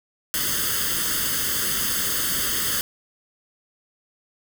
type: noise with comb filter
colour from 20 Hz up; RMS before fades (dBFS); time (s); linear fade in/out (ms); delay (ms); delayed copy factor
white; -24; 0.34-2.81; 0; 0.62; +0.85
effects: none